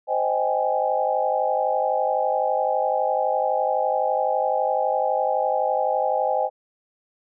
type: chord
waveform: sine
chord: Ab major seventh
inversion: first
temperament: just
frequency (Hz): 519.1 / 623 / 778.7 / 830.6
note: C5 / Eb5 / G5 / Ab5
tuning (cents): -14 / +2 / -12 / 0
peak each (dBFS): -25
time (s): 0.07-6.5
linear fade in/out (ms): 50
effects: none